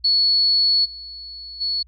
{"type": "tone with level steps", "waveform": "sine", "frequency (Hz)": 4400, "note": "C#8", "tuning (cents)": -14, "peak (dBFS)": [-14, -33, -20], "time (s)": [0.04, 1.83], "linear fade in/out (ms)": 10, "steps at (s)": [0.84, 1.6], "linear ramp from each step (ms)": 20, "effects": ["added 60 Hz sine -48 dBFS peak until 1.87 s"]}